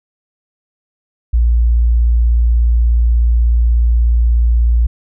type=tone; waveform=sine; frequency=58.27 Hz; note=A#1; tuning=in tune; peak=-8 dBFS; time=1.33-4.87 s; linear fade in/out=10 ms; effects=none